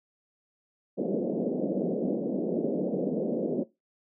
pink band-pass noise, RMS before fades -29 dBFS, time 0.97-3.64 s, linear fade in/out 20 ms, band 180 to 580 Hz, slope 48 dB/octave, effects noise-tail reverb RT60 0.2 s tail -18 dB re dry

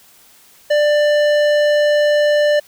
sine tone with tanh clipping, 592 Hz, D5, 14 cents sharp, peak -13 dBFS, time 0.7-2.6 s, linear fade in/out 10 ms, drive 15 dB, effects white hiss -48 dBFS RMS until 2.67 s

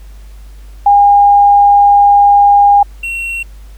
sine / triangle tone pair in turn, 811 / 2728 Hz, G#5 / F7, -41 / -41 cents, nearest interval octave + major sixth, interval 2100 cents, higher second, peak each -3 / -15 dBFS, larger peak first, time 0.86-2.83 / 3.03-3.43 s, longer first, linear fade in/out 5 ms, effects added 50 Hz sine -30 dBFS peak until 3.77 s + pink hiss -47 dBFS RMS until 3.77 s

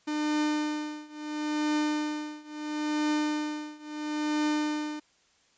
45% pulse tone with tremolo, 301.7 Hz, D4, 47 cents sharp, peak -24 dBFS, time 0.07-5 s, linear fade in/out 10 ms, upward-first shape triangle, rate 0.74 Hz, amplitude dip 95%, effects white hiss -65 dBFS RMS until 5.57 s + resampled to 16000 Hz

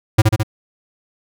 square tone with echo, 108.5 Hz, A2, 24 cents flat, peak -6 dBFS, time 0.18-0.22 s, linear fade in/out 10 ms, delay 71 ms, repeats 3, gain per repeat -3 dB, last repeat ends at 0.433 s, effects none

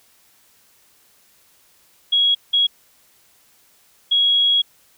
sine tone bursts at uneven times, 3317 Hz, G#7, 3 cents flat, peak -13 dBFS, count 3, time 2.12-2.35 / 2.53-2.67 / 4.11-4.62 s, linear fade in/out 10 ms, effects white hiss -56 dBFS RMS until 4.97 s

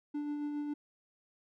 triangle tone with tremolo, 293.7 Hz, D4, in tune, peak -31 dBFS, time 0.14-0.74 s, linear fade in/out 10 ms, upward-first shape sine, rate 7.3 Hz, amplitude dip 30%, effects none

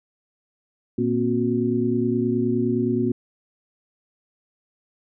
sine tone cluster, 118 / 235.9 / 265.5 / 363.9 Hz, A#2 / A#3 / C4 / F#4, +22 / +21 / +25 / -29 cents, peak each -28 / -23 / -25 / -24 dBFS, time 0.98-3.12 s, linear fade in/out 5 ms, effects none

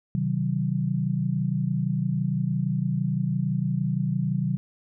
sine chord, C diminished, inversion none, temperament just, 130.81 / 156.98 / 188.37 Hz, C3 / Eb3 / Gb3, 0 / +16 / +31 cents, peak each -27 dBFS, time 0.15-4.57 s, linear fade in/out 0 ms, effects none

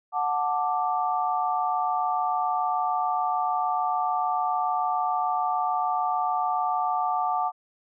sine chord, D major, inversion first, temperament just, 734.2 / 881 / 1174.7 Hz, F#5 / A5 / D6, -14 / +2 / 0 cents, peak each -26 / -28 / -28 dBFS, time 0.12-7.52 s, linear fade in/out 50 ms, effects none

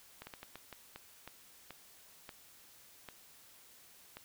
slowing click train, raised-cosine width 0.3 ms, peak -30 dBFS, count 12, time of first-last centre 0.22-4.17 s, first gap 50 ms, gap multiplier 1.36, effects white hiss -60 dBFS RMS until 4.24 s

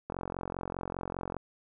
click train, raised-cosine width 1 ms, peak -21 dBFS, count 58, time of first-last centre 0.1-1.367 s, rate 45 Hz, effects none

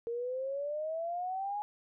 sine exponential sweep, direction up, 461.2 to 840 Hz, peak -33 dBFS, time 0.07-1.62 s, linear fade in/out 0 ms, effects none

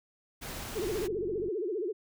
pink noise, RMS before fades -40 dBFS, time 0.41-1.08 s, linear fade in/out 20 ms
sine tone with vibrato, 391.9 Hz, G4, in tune, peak -30 dBFS, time 0.75-1.93 s, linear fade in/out 20 ms, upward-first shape sine, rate 15 Hz, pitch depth 240 cents each way
click train, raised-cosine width 3 ms, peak -33 dBFS, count 32, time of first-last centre 0.83-1.484 s, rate 47.4 Hz
effects none

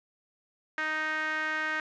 sawtooth tone with band-pass filter, 311.1 Hz, D#4, in tune, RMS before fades -31 dBFS, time 0.78-1.8 s, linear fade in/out 0 ms, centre 1700 Hz, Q 4.8, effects resampled to 16000 Hz + 9-bit

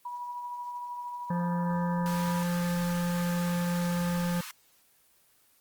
sine tone with tremolo, 972 Hz, B5, 28 cents flat, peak -33 dBFS, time 0.05-2.43 s, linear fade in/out 5 ms, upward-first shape triangle, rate 13 Hz, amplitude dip 35%
harmonic tone, 174.61 Hz, F3, in tune, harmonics 1 / 3 / 5 / 7 / 9 / 10, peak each -27 / -37 / -41 / -44 / -46 / -47 dBFS, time 1.3-4.41 s, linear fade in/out 5 ms
pink high-pass noise, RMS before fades -42 dBFS, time 2.06-4.51 s, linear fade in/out 0 ms, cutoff 940 Hz, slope 96 dB/octave
effects white hiss -64 dBFS RMS until 5.6 s + Opus 24 kbps

